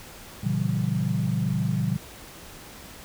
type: chord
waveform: sine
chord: A# diminished seventh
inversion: none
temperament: equal with one note detuned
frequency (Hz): 116.54 / 138.59 / 164.81 / 191.52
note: A#2 / C#3 / E3 / G3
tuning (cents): 0 / 0 / 0 / -40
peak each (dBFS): -28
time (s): 0.43-1.97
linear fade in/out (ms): 10
effects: pink hiss -44 dBFS RMS until 3.04 s